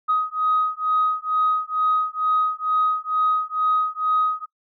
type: beating tone pair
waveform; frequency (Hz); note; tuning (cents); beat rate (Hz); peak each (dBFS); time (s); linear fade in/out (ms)
sine; 1255 / 1257.2; D#6 / D#6; +15 / +18; 2.2; -21; 0.08-4.46; 20
effects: noise-tail reverb RT60 0.1 s tail -25 dB re dry + tanh soft clip ceiling -11 dBFS